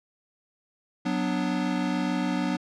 square chord, B minor, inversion second, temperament equal, 185 / 246.9 / 293.7 Hz, F#3 / B3 / D4, 0 / 0 / 0 cents, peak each -30 dBFS, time 1.05-2.57 s, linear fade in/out 10 ms, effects low-pass 5000 Hz 12 dB/octave

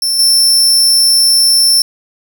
sawtooth tone with level steps, 5370 Hz, E8, 31 cents sharp, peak -9 / -4 dBFS, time 0.02-1.82 s, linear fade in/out 2 ms, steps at 0.19 s, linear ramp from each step 2 ms, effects none

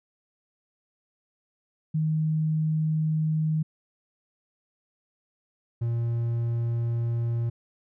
sine / triangle tone pair in turn, 156.4 / 117.17 Hz, D#3 / A#2, +9 / +9 cents, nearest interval perfect fourth, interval 500 cents, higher first, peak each -22 dBFS, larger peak neither, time 1.94-3.63 / 5.81-7.5 s, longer neither, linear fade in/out 10 ms, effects none

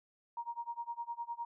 sine tone with tremolo, 940 Hz, A#5, 14 cents sharp, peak -35 dBFS, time 0.37-1.45 s, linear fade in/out 2 ms, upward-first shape sine, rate 9.8 Hz, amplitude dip 95%, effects none

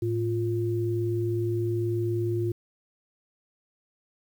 sine tone pair together, 110.06 / 349.2 Hz, A2 / F4, +1 / 0 cents, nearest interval octave + minor sixth, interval 1999 cents, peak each -27 dBFS, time 0.02-2.52 s, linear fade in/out 5 ms, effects 9-bit

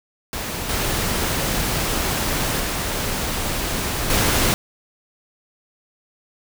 pink noise with level steps, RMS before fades -27 / -22 / -24 / -18 dBFS, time 0.33-4.54 s, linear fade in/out 0 ms, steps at 0.69 / 2.6 / 4.1 s, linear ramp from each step 2 ms, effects none

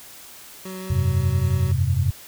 25% pulse tone with vibrato, 187.2 Hz, F#3, 20 cents sharp, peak -28 dBFS, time 0.65-1.72 s, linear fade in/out 5 ms, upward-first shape triangle, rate 5.8 Hz, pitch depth 9 cents each way
sine chord, F suspended second, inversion none, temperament just, 87.31 / 98.22 / 130.96 Hz, F2 / G2 / C3, 0 / +4 / +2 cents, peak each -22 dBFS, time 0.9-2.11 s, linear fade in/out 5 ms
effects white hiss -43 dBFS RMS until 2.27 s

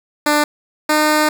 10% pulse tone pair in turn, 296.9 / 304.7 Hz, D4 / D#4, +19 / -36 cents, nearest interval unison, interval 45 cents, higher second, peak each -4 dBFS, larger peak neither, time 0.26-0.44 / 0.89-1.29 s, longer second, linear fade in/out 5 ms, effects none

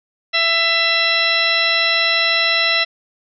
harmonic tone with a mistuned harmonic, 666 Hz, E5, 18 cents sharp, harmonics 1 / 2 / 3 / 4 / 5 / 6 / 8, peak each -25 / -25 / -19 / -20 / -24 / -19 / -25 dBFS, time 0.33-2.85 s, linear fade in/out 20 ms, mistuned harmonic 4, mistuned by +15 cents, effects none

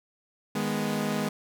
sawtooth chord, G# minor, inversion second, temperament equal, 155.56 / 207.7 / 246.9 Hz, D#3 / G#3 / B3, 0 / 0 / 0 cents, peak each -30 / -25 / -28 dBFS, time 0.55-1.29 s, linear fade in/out 5 ms, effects none

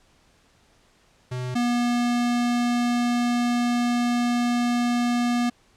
square tone pair in turn, 125.9 / 241.1 Hz, B2 / B3, +34 / -41 cents, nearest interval major seventh, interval 1125 cents, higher second, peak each -28 / -21 dBFS, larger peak second, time 1.31-1.55 / 1.55-5.5 s, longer second, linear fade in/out 10 ms, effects pink hiss -60 dBFS RMS until 5.76 s + low-pass 8000 Hz 12 dB/octave

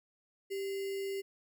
sine tone with sample-and-hold, 392 Hz, G4, in tune, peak -34 dBFS, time 0.5-1.22 s, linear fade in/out 20 ms, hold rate 2450 Hz, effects none

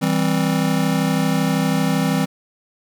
square chord, C major, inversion first, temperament just, 163.52 / 196.22 / 261.6 Hz, E3 / G3 / C4, -14 / +2 / 0 cents, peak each -21 / -22 / -22 dBFS, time 0.01-2.26 s, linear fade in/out 20 ms, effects none

